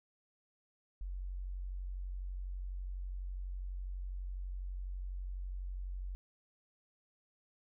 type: tone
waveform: sine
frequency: 46.04 Hz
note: F#1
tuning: 8 cents flat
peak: -38 dBFS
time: 1.01-6.15 s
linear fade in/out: 0 ms
effects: none